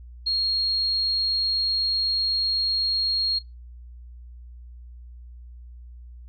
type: tone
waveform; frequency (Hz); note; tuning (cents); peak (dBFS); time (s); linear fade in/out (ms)
sine; 4268; C8; +34; -21; 0.26-3.39; 10
effects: noise-tail reverb RT60 0.2 s tail -22 dB re dry + added 60 Hz sine -40 dBFS peak until 6.28 s